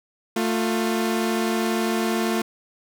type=tone pair together; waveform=sawtooth; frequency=223 / 353.5 Hz; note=A3 / F4; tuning=+23 / +21 cents; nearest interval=minor sixth; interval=798 cents; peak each=-19 / -21 dBFS; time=0.36-2.42 s; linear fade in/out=5 ms; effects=none